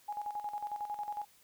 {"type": "tone with tremolo", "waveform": "sine", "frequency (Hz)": 830.6, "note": "G#5", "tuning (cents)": 0, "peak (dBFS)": -34, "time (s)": [0.08, 1.25], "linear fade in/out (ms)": 10, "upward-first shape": "square", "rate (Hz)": 11, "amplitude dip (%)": 65, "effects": ["white hiss -64 dBFS RMS until 1.43 s"]}